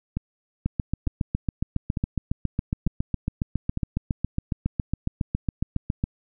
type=two click trains; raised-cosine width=5 ms; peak=-11 / -13 dBFS; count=40 / 5; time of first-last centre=0.66-6.039 / 0.17-3.774 s; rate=7.25 / 1.11 Hz; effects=none